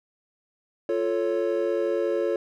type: chord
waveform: triangle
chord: F augmented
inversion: none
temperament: equal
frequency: 349.2 / 440 / 554.4 Hz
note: F4 / A4 / C#5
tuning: 0 / 0 / 0 cents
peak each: -25 dBFS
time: 0.89-2.36 s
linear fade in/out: 2 ms
effects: none

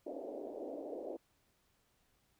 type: band-pass noise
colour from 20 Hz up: white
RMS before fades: -44 dBFS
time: 0.06-1.17 s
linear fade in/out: 10 ms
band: 270 to 660 Hz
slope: 48 dB/octave
effects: pink hiss -75 dBFS RMS until 2.39 s

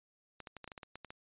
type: clicks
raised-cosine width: 0.3 ms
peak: -30 dBFS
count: 11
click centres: 0.403 / 0.472 / 0.567 / 0.643 / 0.677 / 0.718 / 0.778 / 0.832 / 0.956 / 1.047 / 1.105 s
effects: resampled to 8000 Hz

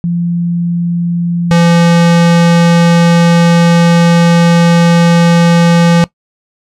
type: tone pair in turn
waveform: sine / square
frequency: 172.2 / 170.22 Hz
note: F3 / F3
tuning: -24 / -44 cents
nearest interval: unison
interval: 20 cents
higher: first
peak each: -10 / -5 dBFS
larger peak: second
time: 0.04-1.51 / 1.51-6.04 s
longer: second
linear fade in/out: 0 ms
effects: noise-tail reverb RT60 0.1 s tail -19 dB re dry + low-pass 7000 Hz 12 dB/octave

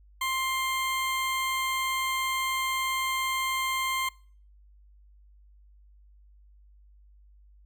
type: tone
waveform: 20% pulse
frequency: 1053 Hz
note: C6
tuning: 11 cents sharp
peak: -22 dBFS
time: 0.21-4.09 s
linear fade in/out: 5 ms
effects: noise-tail reverb RT60 0.5 s tail -24 dB re dry + added 50 Hz sine -53 dBFS peak until 7.65 s

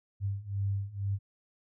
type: beating tone pair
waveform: sine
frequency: 98 / 100.1 Hz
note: G2 / G2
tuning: 0 / +37 cents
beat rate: 2.1 Hz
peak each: -34 / -32 dBFS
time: 0.2-1.19 s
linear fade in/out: 50 ms
effects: none

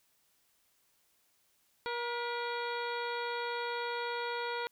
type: harmonic tone with a mistuned harmonic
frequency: 476.2 Hz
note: A#4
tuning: 37 cents sharp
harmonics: 1 / 2 / 3 / 4 / 5 / 6 / 7 / 8 / 9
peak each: -38 / -38 / -41 / -46 / -46 / -57 / -48 / -50 / -49 dBFS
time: 1.86-4.67 s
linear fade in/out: 0 ms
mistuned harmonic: 4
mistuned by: +56 cents
effects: white hiss -72 dBFS RMS until 4.71 s

